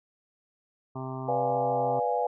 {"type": "harmonic tone", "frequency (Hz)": 130.81, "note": "C3", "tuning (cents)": 0, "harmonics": [1, 2, 3, 5, 6, 7, 8, 9], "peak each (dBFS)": [-36, -39, -41, -43, -44, -44, -45, -46], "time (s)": [0.95, 2], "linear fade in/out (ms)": 10}
{"type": "chord", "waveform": "sine", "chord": "B diminished seventh", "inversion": "none", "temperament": "equal", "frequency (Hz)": [493.9, 587.3, 698.5, 830.6], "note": ["B4", "D5", "F5", "Ab5"], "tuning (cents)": [0, 0, 0, 0], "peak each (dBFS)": [-29, -33, -30, -29], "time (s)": [1.28, 2.27], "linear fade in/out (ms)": 5}
{"effects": []}